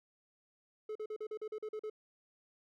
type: tone bursts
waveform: triangle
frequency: 429.9 Hz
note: A4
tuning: 40 cents flat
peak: -36 dBFS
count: 10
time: 0.89-1.899 s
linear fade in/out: 5 ms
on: 64 ms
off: 41 ms
effects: none